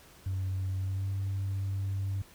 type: tone with pitch glide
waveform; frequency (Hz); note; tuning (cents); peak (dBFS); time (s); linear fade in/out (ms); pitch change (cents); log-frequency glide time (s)
sine; 94.6 to 97.54; F#2 to G2; +39 to -8; -28; 0.26-2.22; 5; +53; 0.78-1.1
effects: tanh soft clip ceiling -27 dBFS + pink hiss -56 dBFS RMS until 2.34 s